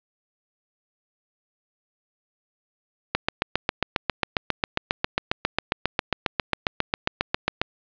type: click train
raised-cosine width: 0.3 ms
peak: -4 dBFS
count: 34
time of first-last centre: 3.15-7.615 s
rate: 7.39 Hz
effects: resampled to 11025 Hz + 7-bit